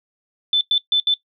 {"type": "tone bursts at uneven times", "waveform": "sine", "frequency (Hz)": 3520, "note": "A7", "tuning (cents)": 0, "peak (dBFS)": -13, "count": 4, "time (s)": [[0.53, 0.61], [0.71, 0.78], [0.92, 1], [1.07, 1.14]], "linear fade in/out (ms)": 2, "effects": ["noise-tail reverb RT60 0.1 s tail -18 dB re dry"]}